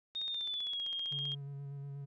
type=click train; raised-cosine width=0.2 ms; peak=-35 dBFS; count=19; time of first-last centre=0.15-1.319 s; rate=15.4 Hz
type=tone with pitch glide; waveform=sine; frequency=3695 to 3235 Hz; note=A#7 to G#7; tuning=-16 to -46 cents; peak=-35 dBFS; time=0.15-1.35 s; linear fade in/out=10 ms; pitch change=-230 cents; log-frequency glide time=0.26-0.88 s
type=tone with vibrato; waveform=triangle; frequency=140.3 Hz; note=C#3; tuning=21 cents sharp; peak=-39 dBFS; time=1.11-2.06 s; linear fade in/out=20 ms; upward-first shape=square; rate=8.3 Hz; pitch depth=16 cents each way
effects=none